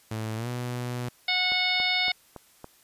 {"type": "tone with pitch glide", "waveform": "sawtooth", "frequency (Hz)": [110, 122.76], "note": ["A2", "B2"], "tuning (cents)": [0, -10], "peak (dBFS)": -26, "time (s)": [0.11, 1.09], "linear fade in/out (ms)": 5, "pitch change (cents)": 190, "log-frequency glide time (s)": [0.36, 0.48]}
{"type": "harmonic tone", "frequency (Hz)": 732, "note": "F#5", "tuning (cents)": -19, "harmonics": [1, 2, 3, 4, 5, 6, 7], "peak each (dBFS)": [-33, -37, -26, -34, -28, -32, -35], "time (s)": [1.28, 2.12], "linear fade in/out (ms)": 5}
{"type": "click train", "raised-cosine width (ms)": 1, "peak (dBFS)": -25, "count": 5, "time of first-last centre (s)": [1.52, 2.644], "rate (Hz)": 3.56}
{"effects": ["white hiss -59 dBFS RMS until 2.83 s", "resampled to 32000 Hz"]}